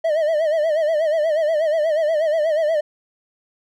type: tone with vibrato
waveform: triangle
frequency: 626 Hz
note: D#5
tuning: 10 cents sharp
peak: -14 dBFS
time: 0.04-2.81 s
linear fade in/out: 10 ms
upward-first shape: sine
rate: 8.3 Hz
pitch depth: 100 cents each way
effects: none